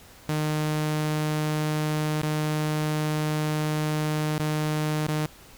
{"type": "tone with dropouts", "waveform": "sawtooth", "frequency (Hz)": 153, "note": "D#3", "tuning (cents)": -29, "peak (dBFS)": -20, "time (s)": [0.29, 5.26], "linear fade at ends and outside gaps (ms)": 0, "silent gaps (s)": [[2.215, 2.233], [4.38, 4.398], [5.068, 5.085]], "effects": ["pink hiss -50 dBFS RMS until 5.57 s"]}